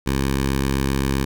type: tone with notch filter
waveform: 10% pulse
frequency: 67.7 Hz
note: C#2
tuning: 40 cents flat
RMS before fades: -21 dBFS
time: 0.06-1.25 s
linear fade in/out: 10 ms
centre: 650 Hz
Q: 1.4
effects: none